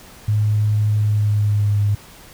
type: tone with pitch glide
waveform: sine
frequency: 105.9 to 102.77 Hz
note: G#2 to G#2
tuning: +34 to -18 cents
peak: -14 dBFS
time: 0.28-1.95 s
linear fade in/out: 5 ms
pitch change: -52 cents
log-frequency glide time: 0.95-1.81 s
effects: pink hiss -43 dBFS RMS until 2.33 s